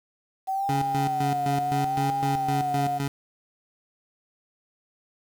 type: tone with vibrato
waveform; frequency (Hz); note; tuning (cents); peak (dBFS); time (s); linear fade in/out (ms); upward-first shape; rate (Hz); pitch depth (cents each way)
sine; 760; F#5; +46; -24; 0.47-2.99; 20; sine; 0.73; 96
type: tone with tremolo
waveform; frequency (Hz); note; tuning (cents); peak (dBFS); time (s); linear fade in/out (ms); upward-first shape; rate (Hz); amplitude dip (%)
25% pulse; 139.8; C#3; +15; -21; 0.69-3.08; 2; square; 3.9; 70
effects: 8-bit